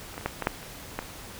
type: clicks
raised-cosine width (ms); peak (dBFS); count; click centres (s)
0.5; -27 / -21 / -28 / -11 / -14 / -7 / -28 / -14 / -26; 9; 0.142 / 0.179 / 0.211 / 0.26 / 0.423 / 0.471 / 0.629 / 0.99 / 1.026
effects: pink hiss -43 dBFS RMS until 1.39 s